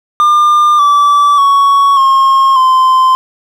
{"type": "tone with pitch steps", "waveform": "triangle", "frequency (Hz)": [1200, 1157.1, 1115.8, 1075.9, 1037.4], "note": ["D6", "D6", "C#6", "C6", "C6"], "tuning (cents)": [37, -26, 11, 48, -15], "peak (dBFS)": -3, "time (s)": [0.2, 3.15], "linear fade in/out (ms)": 0, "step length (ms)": 590, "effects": []}